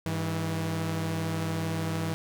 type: tone pair together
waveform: sawtooth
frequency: 100 / 162.27 Hz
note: G2 / E3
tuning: +35 / -27 cents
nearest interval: minor sixth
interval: 838 cents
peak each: -29 / -26 dBFS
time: 0.06-2.14 s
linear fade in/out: 0 ms
effects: none